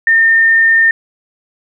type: tone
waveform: sine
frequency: 1815 Hz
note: A#6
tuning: 47 cents flat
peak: -6 dBFS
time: 0.07-0.91 s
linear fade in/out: 2 ms
effects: none